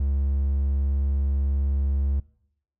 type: tone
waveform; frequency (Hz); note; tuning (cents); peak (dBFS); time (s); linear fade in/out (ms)
triangle; 69.3; C#2; 0; -19; 0-2.2; 5
effects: noise-tail reverb RT60 0.7 s tail -20 dB re dry